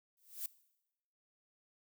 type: noise with exponential growth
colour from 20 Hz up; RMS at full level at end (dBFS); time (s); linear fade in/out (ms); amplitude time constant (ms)
violet; -37; 0.17-0.46; 2; 61
effects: noise-tail reverb RT60 0.9 s tail -20 dB re dry